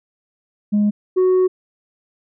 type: tone pair in turn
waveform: sine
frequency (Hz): 207.7 / 370.1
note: G#3 / F#4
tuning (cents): 0 / 0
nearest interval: minor seventh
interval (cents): 1000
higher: second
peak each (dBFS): -11 / -9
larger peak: second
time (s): 0.72-0.91 / 1.16-1.48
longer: second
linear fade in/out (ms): 20
effects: tanh soft clip ceiling -11 dBFS